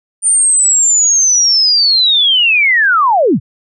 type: linear sweep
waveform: sine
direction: down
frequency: 9120 to 84.4 Hz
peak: -7 dBFS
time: 0.22-3.4 s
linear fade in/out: 50 ms
effects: none